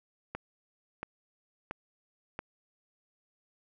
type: click train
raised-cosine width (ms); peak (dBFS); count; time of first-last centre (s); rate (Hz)
0.5; -21; 4; 0.35-2.391; 1.47
effects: none